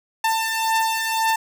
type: beating tone pair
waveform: sawtooth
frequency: 892 / 893.9 Hz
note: A5 / A5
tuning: +23 / +27 cents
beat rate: 1.9 Hz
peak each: -21 / -17 dBFS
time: 0.24-1.36 s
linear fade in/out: 5 ms
effects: none